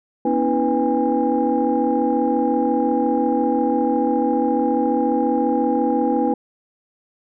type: tone cluster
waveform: sine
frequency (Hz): 242 / 276.5 / 322.3 / 493.7 / 814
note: B3 / C#4 / E4 / B4 / G#5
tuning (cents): -35 / -4 / -39 / -1 / -35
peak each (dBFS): -22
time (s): 0.25-6.34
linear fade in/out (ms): 5
effects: tanh soft clip ceiling -7 dBFS